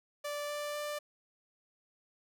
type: tone with pitch steps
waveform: sawtooth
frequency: 585 / 588.4 / 591.8 Hz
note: D5 / D5 / D5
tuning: -7 / +3 / +13 cents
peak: -32 dBFS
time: 0.24-0.99 s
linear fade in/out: 10 ms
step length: 250 ms
effects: none